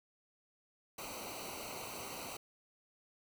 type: noise with comb filter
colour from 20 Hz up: pink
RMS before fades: -45 dBFS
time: 0.98-2.37 s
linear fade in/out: 5 ms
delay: 0.58 ms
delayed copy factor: -0.85
effects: none